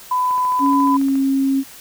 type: tone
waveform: sine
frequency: 1002 Hz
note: B5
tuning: 25 cents sharp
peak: -15 dBFS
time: 0.11-0.97 s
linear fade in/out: 5 ms
type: click train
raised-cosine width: 0.5 ms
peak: -22 dBFS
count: 13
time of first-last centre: 0.31-1.155 s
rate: 14.2 Hz
type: tone with pitch glide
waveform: sine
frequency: 278 to 270.9 Hz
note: C#4 to C#4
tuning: +5 to -40 cents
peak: -14 dBFS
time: 0.59-1.64 s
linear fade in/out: 50 ms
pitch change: -45 cents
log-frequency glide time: 0.83-1.15 s
effects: white hiss -40 dBFS RMS until 1.8 s